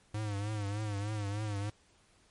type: tone with vibrato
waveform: square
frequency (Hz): 103.83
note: G#2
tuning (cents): 0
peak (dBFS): -34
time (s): 0.14-1.7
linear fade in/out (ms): 5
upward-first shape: triangle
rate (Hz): 3.3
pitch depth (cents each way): 90
effects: pink hiss -66 dBFS RMS until 2.3 s + MP3 48 kbps

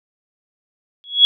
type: tone with exponential growth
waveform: sine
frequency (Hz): 3348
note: G#7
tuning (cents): +13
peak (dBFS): -3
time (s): 1.04-1.25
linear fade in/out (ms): 0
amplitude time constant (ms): 45
effects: none

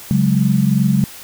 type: chord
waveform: sine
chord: C# suspended fourth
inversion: none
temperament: equal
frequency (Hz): 138.59 / 185 / 207.7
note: C#3 / F#3 / G#3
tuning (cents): 0 / 0 / 0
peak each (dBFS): -16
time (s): 0.11-1.04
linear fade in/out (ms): 0
effects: white hiss -36 dBFS RMS until 1.23 s

